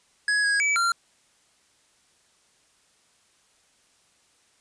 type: tone with pitch steps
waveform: square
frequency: 1674 / 1649 / 2296 / 1379 Hz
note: G#6 / G#6 / D7 / F6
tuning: +13 / -13 / -40 / -22 cents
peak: -21 dBFS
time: 0.28-0.92 s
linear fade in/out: 2 ms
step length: 160 ms
effects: white hiss -63 dBFS RMS until 4.6 s + resampled to 22050 Hz